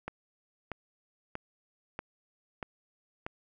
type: click train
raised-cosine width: 0.5 ms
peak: -21 dBFS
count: 6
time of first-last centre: 0.08-3.265 s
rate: 1.57 Hz
effects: none